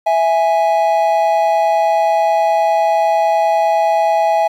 triangle tone pair together, 659.3 / 829.8 Hz, E5 / G#5, 0 / -2 cents, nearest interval major third, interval 398 cents, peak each -12 dBFS, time 0.06-4.48 s, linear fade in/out 10 ms, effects 8-bit

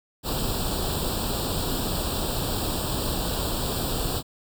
pink noise with comb filter, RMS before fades -27 dBFS, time 0.23-4.23 s, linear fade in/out 50 ms, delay 0.24 ms, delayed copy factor +0.9, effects none

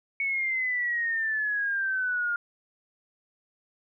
sine exponential sweep, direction down, 2227 to 1408 Hz, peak -25 dBFS, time 0.2-2.36 s, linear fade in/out 2 ms, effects none

